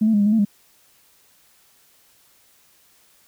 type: tone with pitch steps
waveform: sine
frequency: 215.5 / 222.7 / 206.3 / 202.7 / 210.6 / 224.2 / 203.4 Hz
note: A3 / A3 / G#3 / G#3 / G#3 / A3 / G#3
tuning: -36 / +21 / -11 / -42 / +24 / +33 / -36 cents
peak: -13 dBFS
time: 0.01-0.451 s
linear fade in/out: 10 ms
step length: 63 ms
effects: tanh soft clip ceiling -9 dBFS + white hiss -57 dBFS RMS until 3.27 s